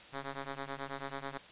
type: ring-modulated tone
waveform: 5% pulse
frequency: 137.6 Hz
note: C#3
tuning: 12 cents flat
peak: -25 dBFS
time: 0.12-1.38 s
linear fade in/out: 10 ms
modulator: 133 Hz
effects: white hiss -53 dBFS RMS until 1.51 s + resampled to 8000 Hz